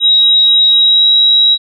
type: tone with pitch glide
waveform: sine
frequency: 3824 to 3853 Hz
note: A#7 to B7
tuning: +43 to -44 cents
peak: -5 dBFS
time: 0-1.58 s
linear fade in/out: 50 ms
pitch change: +13 cents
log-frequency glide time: 0.77-1.07 s
effects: none